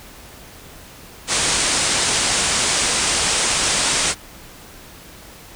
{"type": "low-pass noise", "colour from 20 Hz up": "white", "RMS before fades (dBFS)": -19, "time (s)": [1.27, 4.15], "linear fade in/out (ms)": 50, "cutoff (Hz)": 9400, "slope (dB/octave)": 96, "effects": ["pink hiss -41 dBFS RMS until 5.55 s"]}